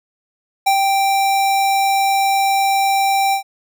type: tone with ADSR envelope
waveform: square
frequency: 784 Hz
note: G5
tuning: in tune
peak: -11 dBFS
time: 0.66-3.43 s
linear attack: 12 ms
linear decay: 83 ms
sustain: -3 dB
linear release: 100 ms
effects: none